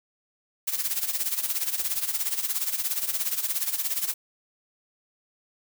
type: noise with tremolo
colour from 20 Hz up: blue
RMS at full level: -25 dBFS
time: 0.67-4.14 s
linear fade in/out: 10 ms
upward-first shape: sine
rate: 17 Hz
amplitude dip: 75%
effects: none